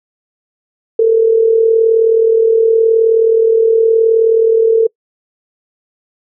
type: tone with amplitude modulation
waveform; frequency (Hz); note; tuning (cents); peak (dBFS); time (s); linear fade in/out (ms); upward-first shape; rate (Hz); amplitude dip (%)
sine; 450; A4; +39; -4; 0.99-4.87; 5; sine; 39.1; 50
effects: noise-tail reverb RT60 0.1 s tail -26 dB re dry